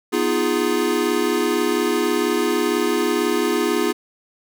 square chord, F half-diminished seventh, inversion second, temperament equal, 246.9 / 311.1 / 349.2 / 415.3 Hz, Cb4 / Eb4 / F4 / Ab4, 0 / 0 / 0 / 0 cents, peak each -26 / -25 / -23 / -23 dBFS, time 0.12-3.93 s, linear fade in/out 20 ms, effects none

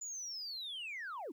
sine linear sweep, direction down, 7040 to 246.9 Hz, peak -39 dBFS, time 0.01-1.32 s, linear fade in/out 10 ms, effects tanh soft clip ceiling -38 dBFS + 12-bit

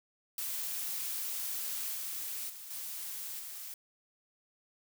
blue noise with level steps, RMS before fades -37 / -39 / -47 / -41 / -44 dBFS, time 0.38-3.74 s, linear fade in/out 2 ms, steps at 1.94 / 2.49 / 2.7 / 3.39 s, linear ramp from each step 10 ms, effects none

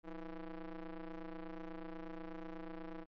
sawtooth ring-modulated tone, 166.1 Hz, E3, 13 cents sharp, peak -37 dBFS, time 0.03-3.06 s, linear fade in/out 50 ms, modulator 152 Hz, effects low-pass 2000 Hz 12 dB/octave + MP3 48 kbps

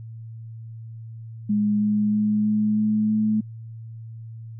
sine tone with pitch steps, 208.4 / 209.8 / 211.3 / 212.8 / 214.3 / 215.7 Hz, G#3 / G#3 / G#3 / G#3 / A3 / A3, +6 / +18 / +30 / +42 / -45 / -34 cents, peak -18 dBFS, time 1.49-3.41 s, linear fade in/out 10 ms, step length 320 ms, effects added 113 Hz sine -35 dBFS peak until 4.59 s

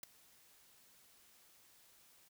white noise with ADSR envelope, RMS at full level -42 dBFS, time 0.03-2.29 s, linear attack 4 ms, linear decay 7 ms, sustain -24 dB, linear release 16 ms, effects none

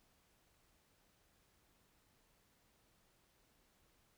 silence, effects pink hiss -74 dBFS RMS until 4.17 s

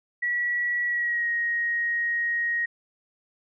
sine tone with pitch glide, 1934 to 1880 Hz, B6 to A#6, -37 to +14 cents, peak -23 dBFS, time 0.22-2.66 s, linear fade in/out 10 ms, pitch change -49 cents, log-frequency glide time 0.86-1.29 s, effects none

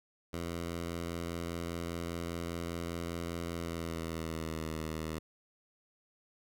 10% pulse tone with pitch glide, 85 to 79.31 Hz, F2 to D#2, -46 to +34 cents, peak -28 dBFS, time 0.33-5.19 s, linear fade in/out 5 ms, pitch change -120 cents, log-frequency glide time 3.5-4.67 s, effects none

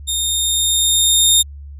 20% pulse tone with level ramp, 3668 Hz, A#7, 29 cents flat, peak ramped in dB -12 to -3 dBFS, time 0.07-1.43 s, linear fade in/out 20 ms, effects added 71 Hz sine -31 dBFS peak until 1.79 s

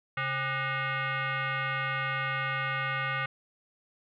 sine tone with frequency modulation, 136.2 Hz, C#3, 30 cents flat, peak -28 dBFS, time 0.17-3.26 s, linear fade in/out 5 ms, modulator 671 Hz, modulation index 3.4, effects none

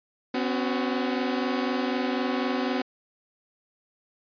sawtooth chord, B suspended second, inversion none, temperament equal with one note detuned, 253.2 / 277.2 / 370 Hz, B3 / C#4 / F#4, +43 / 0 / 0 cents, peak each -23 / -27 / -28 dBFS, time 0.34-2.82 s, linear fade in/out 5 ms, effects resampled to 11025 Hz

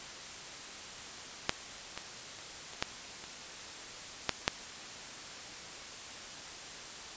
clicks, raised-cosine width 0.2 ms, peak -8 / -20 / -28 / -30 / -11 / -27 / -9 / -7 dBFS, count 8, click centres 1.494 / 1.976 / 2.388 / 2.735 / 2.825 / 3.24 / 4.293 / 4.479 s, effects white hiss -45 dBFS RMS until 7.16 s + resampled to 16000 Hz

